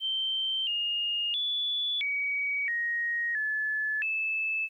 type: tone with pitch steps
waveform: sine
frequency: 3119 / 2841 / 3445 / 2263 / 1878 / 1726 / 2620 Hz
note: G7 / F7 / A7 / C#7 / A#6 / A6 / E7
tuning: -9 / +29 / -37 / +35 / +12 / -34 / -11 cents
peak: -27 dBFS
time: 0-4.69 s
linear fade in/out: 50 ms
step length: 670 ms
effects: 11-bit